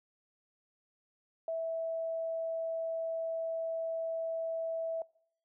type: tone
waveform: sine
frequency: 655 Hz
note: E5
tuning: 11 cents flat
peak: -32 dBFS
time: 1.48-5.02 s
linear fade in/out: 2 ms
effects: noise-tail reverb RT60 0.7 s tail -24 dB re dry